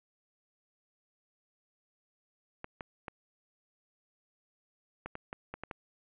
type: clicks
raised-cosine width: 0.5 ms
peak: -24 dBFS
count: 9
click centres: 2.644 / 2.808 / 3.082 / 5.06 / 5.154 / 5.329 / 5.54 / 5.636 / 5.712 s
effects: resampled to 8000 Hz + 9-bit